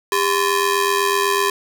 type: ring-modulated tone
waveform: sawtooth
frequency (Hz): 712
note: F5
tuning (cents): +33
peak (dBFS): -9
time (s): 0.12-1.5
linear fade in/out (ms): 2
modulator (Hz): 312
effects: none